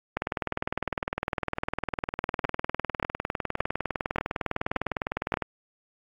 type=two click trains; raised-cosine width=0.5 ms; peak=-9 / -12 dBFS; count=6 / 105; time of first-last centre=2.45-5.34 / 0.17-5.423 s; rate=1.73 / 19.8 Hz; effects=AAC 48 kbps